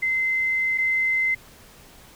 sine tone pair in turn, 2066 / 2066 Hz, C7 / C7, -22 / -22 cents, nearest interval unison, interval 0 cents, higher neither, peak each -20 / -19 dBFS, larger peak second, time 0.02-0.78 / 0.78-1.35 s, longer first, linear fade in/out 10 ms, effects pink hiss -49 dBFS RMS until 2.15 s

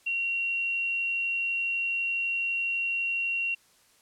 sine tone, 2746 Hz, F7, 30 cents flat, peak -26 dBFS, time 0.06-3.55 s, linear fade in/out 10 ms, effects white hiss -62 dBFS RMS until 4.01 s + low-pass 11000 Hz 12 dB/octave

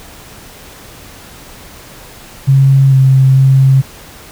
sine tone with pitch steps, 135.7 / 133 / 134 Hz, C#3 / C3 / C3, -36 / +29 / +42 cents, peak -4 dBFS, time 2.47-3.82 s, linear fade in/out 20 ms, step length 450 ms, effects pink hiss -35 dBFS RMS until 4.31 s

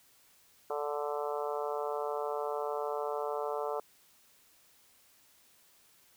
harmonic tone, 146.7 Hz, D3, 2 cents flat, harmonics 3 / 4 / 5 / 6 / 7 / 8 / 9, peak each -36 / -38 / -40 / -42 / -43 / -44 / -45 dBFS, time 0.7-3.8 s, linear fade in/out 2 ms, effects white hiss -64 dBFS RMS until 6.16 s

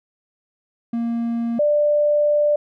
triangle / sine tone pair in turn, 233.1 / 591.5 Hz, A#3 / D5, 0 / +12 cents, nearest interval octave + major third, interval 1612 cents, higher second, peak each -18 / -14 dBFS, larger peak second, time 0.93-1.59 / 1.59-2.56 s, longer second, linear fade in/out 5 ms, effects none

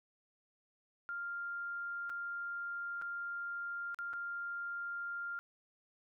sine tone with dropouts, 1396.9 Hz, F6, in tune, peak -38 dBFS, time 1.09-5.39 s, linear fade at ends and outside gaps 0 ms, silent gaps 2.095-2.1 / 3.015-3.021 / 3.945-3.988 / 4.131-4.136 s, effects none

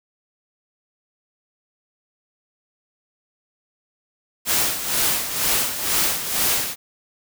white noise with tremolo, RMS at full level -19 dBFS, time 4.45-6.76 s, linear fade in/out 50 ms, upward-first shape sine, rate 2.1 Hz, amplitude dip 65%, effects none

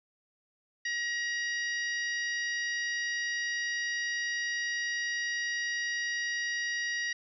harmonic tone, 950 Hz, A#5, 33 cents sharp, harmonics 2 / 3 / 4 / 5 / 6, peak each -31 / -43 / -44 / -43 / -42 dBFS, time 0.85-7.13 s, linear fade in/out 5 ms, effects none

